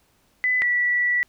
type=tone pair in turn; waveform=sine; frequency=2003 / 1953.9 Hz; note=B6 / B6; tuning=+24 / -19 cents; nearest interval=unison; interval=43 cents; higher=first; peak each=-18 dBFS; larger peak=neither; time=0.44-0.62 / 0.62-1.23 s; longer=second; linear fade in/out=0 ms; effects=pink hiss -63 dBFS RMS until 1.28 s